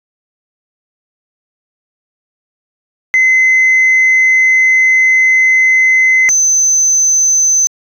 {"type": "tone pair in turn", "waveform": "sine", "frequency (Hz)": [2050, 6143], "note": ["C7", "G8"], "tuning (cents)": [-36, -36], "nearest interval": "octave + perfect fifth", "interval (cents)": 1900, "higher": "second", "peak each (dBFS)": [-4, -6], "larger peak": "first", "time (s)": [[3.14, 6.29], [6.29, 7.67]], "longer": "first", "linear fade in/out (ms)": 0, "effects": ["tanh soft clip ceiling -4 dBFS"]}